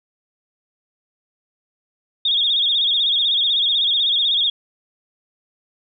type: tone with vibrato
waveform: sine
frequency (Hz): 3482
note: A7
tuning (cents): -19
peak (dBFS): -15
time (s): 2.25-4.5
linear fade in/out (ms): 5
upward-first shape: sine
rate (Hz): 16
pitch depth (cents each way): 120
effects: none